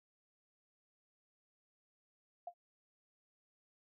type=tone with exponential decay; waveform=sine; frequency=700 Hz; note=F5; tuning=4 cents sharp; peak=-38 dBFS; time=2.47-2.54 s; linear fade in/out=5 ms; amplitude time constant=15 ms; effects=none